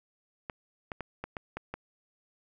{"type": "clicks", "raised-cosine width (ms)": 0.5, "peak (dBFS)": -21, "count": 7, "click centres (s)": [0.498, 0.918, 1.007, 1.24, 1.368, 1.57, 1.74], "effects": []}